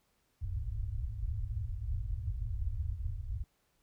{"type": "low-pass noise", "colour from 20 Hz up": "white", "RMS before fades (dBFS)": -36, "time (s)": [0.41, 3.44], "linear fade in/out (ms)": 2, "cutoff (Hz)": 110, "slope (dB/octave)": 96, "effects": ["pink hiss -75 dBFS RMS until 3.82 s"]}